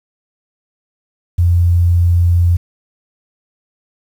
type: tone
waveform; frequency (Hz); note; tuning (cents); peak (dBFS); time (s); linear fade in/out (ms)
sine; 86.8; F2; -10; -8; 1.38-2.57; 10
effects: 7-bit